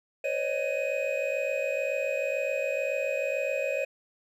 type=tone cluster; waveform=triangle; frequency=508 / 555 / 617 / 2506 Hz; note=B4 / C#5 / D#5 / D#7; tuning=+49 / +2 / -15 / +12 cents; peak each=-33 / -28 / -31 / -32 dBFS; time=0.24-3.85 s; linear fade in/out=5 ms; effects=none